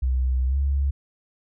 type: tone with pitch glide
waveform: sine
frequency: 63.9 to 69.28 Hz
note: C2 to C#2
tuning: -40 to 0 cents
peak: -19 dBFS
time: 0.02-0.91 s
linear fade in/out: 10 ms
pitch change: +140 cents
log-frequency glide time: 0.47-0.57 s
effects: none